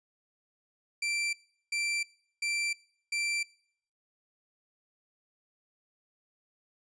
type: tone bursts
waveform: sawtooth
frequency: 2349 Hz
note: D7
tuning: in tune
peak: -26 dBFS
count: 4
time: 1.02-3.43 s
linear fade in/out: 5 ms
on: 310 ms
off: 390 ms
effects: noise-tail reverb RT60 0.6 s tail -21 dB re dry + resampled to 22050 Hz